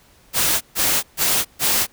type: noise bursts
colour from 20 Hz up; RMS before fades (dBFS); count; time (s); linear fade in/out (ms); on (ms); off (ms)
white; -18; 4; 0.33-1.87; 50; 280; 140
effects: pink hiss -53 dBFS RMS until 1.92 s